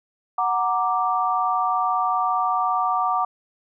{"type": "chord", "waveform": "sine", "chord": "Gb augmented", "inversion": "none", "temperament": "equal", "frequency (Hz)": [740, 932.3, 1174.7], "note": ["Gb5", "Bb5", "D6"], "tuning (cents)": [0, 0, 0], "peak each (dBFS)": [-23, -26, -22], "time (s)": [0.38, 3.25], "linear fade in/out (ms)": 5, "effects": []}